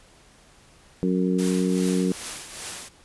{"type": "harmonic tone", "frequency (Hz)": 92.1, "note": "F#2", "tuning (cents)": -7, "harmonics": [2, 3, 4, 5], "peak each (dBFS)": [-22, -26, -28, -30], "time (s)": [1.03, 2.12], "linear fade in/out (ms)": 0}
{"type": "noise with tremolo", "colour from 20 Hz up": "white", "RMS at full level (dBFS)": -32, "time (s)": [1.38, 2.89], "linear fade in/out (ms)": 10, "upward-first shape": "triangle", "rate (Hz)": 2.5, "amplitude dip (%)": 65}
{"effects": ["pink hiss -54 dBFS RMS until 3.04 s", "resampled to 24000 Hz"]}